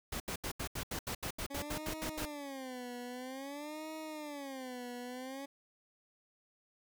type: noise bursts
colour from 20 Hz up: pink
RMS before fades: -39 dBFS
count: 14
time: 0.12-2.255 s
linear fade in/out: 5 ms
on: 81 ms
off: 77 ms
type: tone with vibrato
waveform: 20% pulse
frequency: 277.2 Hz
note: C#4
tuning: in tune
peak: -37 dBFS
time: 1.5-5.46 s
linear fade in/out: 10 ms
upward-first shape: sine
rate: 0.51 Hz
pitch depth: 220 cents each way
effects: none